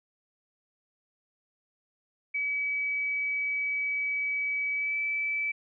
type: tone with pitch glide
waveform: sine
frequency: 2282 to 2309 Hz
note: C#7 to D7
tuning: +50 to -30 cents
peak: -27 dBFS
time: 2.34-5.52 s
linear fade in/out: 10 ms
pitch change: +20 cents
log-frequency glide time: 4.74-4.97 s
effects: none